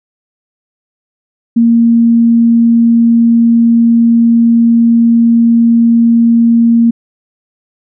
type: tone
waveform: sine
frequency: 232.2 Hz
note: A#3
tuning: 7 cents flat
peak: -4 dBFS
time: 1.56-6.91 s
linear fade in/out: 10 ms
effects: none